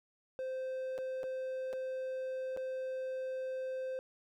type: tone with dropouts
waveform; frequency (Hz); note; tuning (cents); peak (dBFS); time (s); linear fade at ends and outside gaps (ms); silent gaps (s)
triangle; 520; C5; -11; -34; 0.39-3.99; 0; 0.979-0.986 / 1.232-1.239 / 1.729-1.734 / 2.565-2.573
effects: none